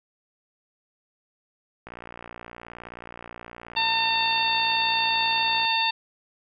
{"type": "click train", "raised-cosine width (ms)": 0.5, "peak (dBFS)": -24, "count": 224, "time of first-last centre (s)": [1.87, 5.65], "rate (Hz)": 59}
{"type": "harmonic tone", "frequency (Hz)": 903, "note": "A5", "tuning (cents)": 45, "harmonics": [1, 2, 3, 4, 5], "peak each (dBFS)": [-25, -32, -26, -27, -30], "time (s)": [3.76, 5.91], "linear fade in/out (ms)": 10}
{"effects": []}